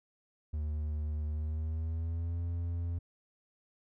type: tone with pitch glide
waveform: triangle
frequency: 75.8 to 85.58 Hz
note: D#2 to F2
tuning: -45 to -35 cents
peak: -30 dBFS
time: 0.53-2.99 s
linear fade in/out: 10 ms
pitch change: +210 cents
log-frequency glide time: 1.29-2.4 s
effects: none